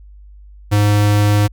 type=tone; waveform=square; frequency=103.6 Hz; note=G#2; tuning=4 cents flat; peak=-11 dBFS; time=0.71-1.48 s; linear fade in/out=20 ms; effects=added 50 Hz sine -37 dBFS peak until 1.52 s